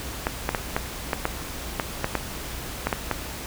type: clicks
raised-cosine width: 0.5 ms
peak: -7 dBFS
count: 12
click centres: 0.269 / 0.491 / 0.548 / 0.765 / 1.132 / 1.254 / 1.798 / 2.044 / 2.153 / 2.87 / 2.928 / 3.113 s
effects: added 60 Hz sine -40 dBFS peak until 3.46 s + pink hiss -35 dBFS RMS until 3.46 s